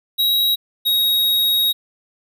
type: tone pair in turn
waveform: square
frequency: 3836 / 3783 Hz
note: A#7 / A#7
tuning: +49 / +25 cents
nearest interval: unison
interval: 24 cents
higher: first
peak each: -15 dBFS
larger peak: neither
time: 0.18-0.56 / 0.85-1.73 s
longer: second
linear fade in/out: 20 ms
effects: none